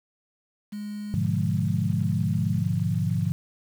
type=tone with pitch glide; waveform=sine; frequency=207.7 to 210.1 Hz; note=G#3 to G#3; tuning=0 to +20 cents; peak=-31 dBFS; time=0.72-2.62 s; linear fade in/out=10 ms; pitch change=+20 cents; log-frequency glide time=1.52-1.97 s
type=chord; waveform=sine; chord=G# diminished seventh; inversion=none; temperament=equal with one note detuned; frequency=103.83 / 123.47 / 148.37 / 174.61 Hz; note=G#2 / B2 / D3 / F3; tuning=0 / 0 / +18 / 0 cents; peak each=-27 / -30 / -28 / -27 dBFS; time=1.14-3.32 s; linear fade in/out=0 ms
effects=8-bit